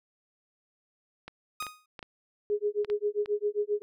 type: clicks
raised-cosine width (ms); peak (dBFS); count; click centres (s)
0.3; -25; 8; 1.28 / 1.625 / 1.667 / 1.992 / 2.028 / 2.847 / 2.9 / 3.259
type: tone with exponential decay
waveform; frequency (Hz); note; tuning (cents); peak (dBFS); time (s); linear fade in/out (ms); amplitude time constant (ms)
sawtooth; 1244.5; D#6; 0; -27; 1.6-1.86; 5; 56
type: tone with tremolo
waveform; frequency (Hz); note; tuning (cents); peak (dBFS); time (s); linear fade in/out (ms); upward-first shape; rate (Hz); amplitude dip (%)
sine; 415.3; G#4; 0; -23; 2.5-3.82; 0; sine; 7.5; 100
effects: none